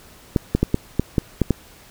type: clicks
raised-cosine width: 3 ms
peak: -3 dBFS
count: 8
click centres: 0.362 / 0.55 / 0.63 / 0.744 / 0.996 / 1.182 / 1.417 / 1.507 s
effects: pink hiss -47 dBFS RMS until 1.9 s